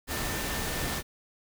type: tone in noise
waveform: sine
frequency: 1791 Hz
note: A6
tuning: 30 cents sharp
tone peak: -41 dBFS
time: 0.07-1.03 s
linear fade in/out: 50 ms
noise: pink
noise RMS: -32 dBFS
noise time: 0.07-1.03 s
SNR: -12 dB
effects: none